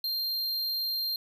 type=tone; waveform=square; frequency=4186 Hz; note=C8; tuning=in tune; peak=-29 dBFS; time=0.04-1.16 s; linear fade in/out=2 ms; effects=none